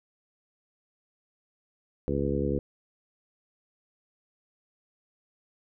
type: harmonic tone with a mistuned harmonic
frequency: 70.3 Hz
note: C#2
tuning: 25 cents sharp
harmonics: 1 / 2 / 3 / 4 / 5 / 6 / 7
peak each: -33 / -33 / -33 / -33 / -33 / -33 / -33 dBFS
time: 2.08-2.59 s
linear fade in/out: 0 ms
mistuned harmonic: 1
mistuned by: +36 cents
effects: none